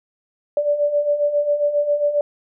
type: beating tone pair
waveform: sine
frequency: 579 / 586.4 Hz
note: D5 / D5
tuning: -25 / -3 cents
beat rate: 7.4 Hz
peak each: -23 / -17 dBFS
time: 0.57-2.21 s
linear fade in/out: 2 ms
effects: none